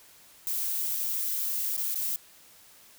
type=noise with dropouts; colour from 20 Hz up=violet; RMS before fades=-30 dBFS; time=0.47-2.16 s; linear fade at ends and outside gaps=0 ms; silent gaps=0.964-0.968 / 1.765-1.778 / 1.944-1.957 s; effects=white hiss -55 dBFS RMS until 2.98 s